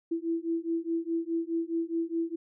sine beating tone pair, 329.6 / 334.4 Hz, E4 / E4, 0 / +25 cents, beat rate 4.8 Hz, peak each -31 dBFS, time 0.11-2.36 s, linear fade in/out 10 ms, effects none

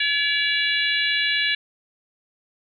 harmonic tone with a mistuned harmonic, 568 Hz, C#5, 42 cents sharp, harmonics 3 / 4 / 5 / 6 / 7, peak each -24 / -25 / -26 / -27 / -27 dBFS, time 0-1.55 s, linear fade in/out 5 ms, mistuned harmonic 4, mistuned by +25 cents, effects none

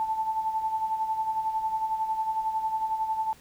sine tone with tremolo, 880 Hz, A5, in tune, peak -23 dBFS, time 0-3.33 s, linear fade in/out 0 ms, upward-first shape sine, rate 11 Hz, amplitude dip 60%, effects pink hiss -55 dBFS RMS until 3.4 s

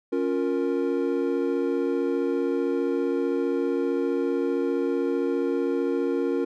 triangle chord, Bb minor, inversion first, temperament equal with one note detuned, 277.2 / 352.5 / 466.2 Hz, Db4 / F4 / Bb4, 0 / +16 / 0 cents, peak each -25 dBFS, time 0.12-6.45 s, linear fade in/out 10 ms, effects none

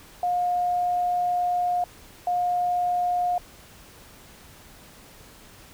sine tone pair in turn, 713 / 713 Hz, F5 / F5, +36 / +36 cents, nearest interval unison, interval 0 cents, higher neither, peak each -21 dBFS, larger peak neither, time 0.23-1.84 / 2.27-3.38 s, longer first, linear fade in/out 2 ms, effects pink hiss -49 dBFS RMS until 5.73 s

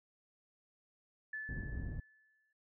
sine tone with exponential decay, 1738 Hz, A6, 22 cents flat, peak -38 dBFS, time 1.33-2.53 s, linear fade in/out 5 ms, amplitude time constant 260 ms
pink low-pass noise, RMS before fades -41 dBFS, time 1.49-2 s, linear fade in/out 2 ms, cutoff 190 Hz, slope 12 dB/octave
effects none

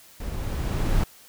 brown noise with level ramp, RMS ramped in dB -32 to -21 dBFS, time 0.2-1.04 s, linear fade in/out 5 ms, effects white hiss -51 dBFS RMS until 1.28 s

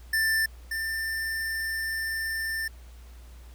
square tone pair in turn, 1776 / 1789.4 Hz, A6 / A6, +16 / +29 cents, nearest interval unison, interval 13 cents, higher second, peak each -23 / -29 dBFS, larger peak first, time 0.13-0.46 / 0.71-2.68 s, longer second, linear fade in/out 5 ms, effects added 60 Hz sine -44 dBFS peak until 3.54 s + pink hiss -57 dBFS RMS until 3.54 s

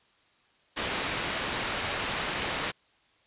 white low-pass noise, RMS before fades -32 dBFS, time 0.76-2.72 s, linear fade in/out 20 ms, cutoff 3000 Hz, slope 12 dB/octave, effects white hiss -65 dBFS RMS until 3.26 s + resampled to 8000 Hz

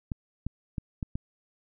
clicks, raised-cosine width 5 ms, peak -19 dBFS, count 5, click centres 0.118 / 0.466 / 0.782 / 1.028 / 1.155 s, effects none

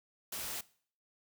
white noise, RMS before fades -40 dBFS, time 0.32-0.61 s, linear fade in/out 5 ms, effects noise-tail reverb RT60 0.5 s tail -20 dB re dry

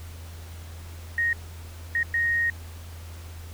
sine tone bursts at uneven times, 1866 Hz, A#6, 1 cent sharp, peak -21 dBFS, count 3, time 1.18-1.33 / 1.95-2.03 / 2.14-2.5 s, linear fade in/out 2 ms, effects added 83 Hz sine -38 dBFS peak until 3.53 s + pink hiss -48 dBFS RMS until 3.53 s

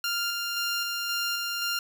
15% pulse tone with tremolo, 1396.9 Hz, F6, in tune, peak -20 dBFS, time 0.04-1.79 s, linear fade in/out 2 ms, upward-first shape square, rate 1.9 Hz, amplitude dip 25%, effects none

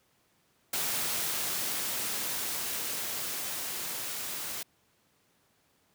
white noise with level ramp, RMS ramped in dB -31 to -37 dBFS, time 0.73-4.63 s, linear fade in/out 5 ms, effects pink hiss -69 dBFS RMS until 5.94 s + high-pass 100 Hz 12 dB/octave

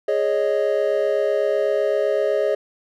triangle chord, Ab suspended fourth, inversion none, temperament equal, 415.3 / 554.4 / 622.3 Hz, Ab4 / Db5 / Eb5, 0 / 0 / 0 cents, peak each -20 dBFS, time 0.08-2.55 s, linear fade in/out 5 ms, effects none

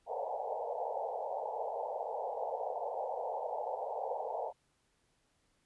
white band-pass noise, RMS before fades -38 dBFS, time 0.06-4.53 s, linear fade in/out 50 ms, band 450 to 900 Hz, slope 96 dB/octave, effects pink hiss -75 dBFS RMS until 5.65 s + resampled to 24000 Hz

